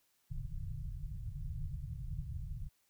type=low-pass noise; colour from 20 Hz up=pink; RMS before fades=-41 dBFS; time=0.3-2.69 s; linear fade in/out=20 ms; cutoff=160 Hz; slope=96 dB/octave; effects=white hiss -75 dBFS RMS until 2.89 s